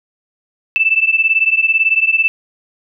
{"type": "beating tone pair", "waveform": "sine", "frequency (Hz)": [2637, 2655], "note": ["E7", "E7"], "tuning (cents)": [0, 12], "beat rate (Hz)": 18, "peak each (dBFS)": [-13, -14], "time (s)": [0.76, 2.28], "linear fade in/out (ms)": 0, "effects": []}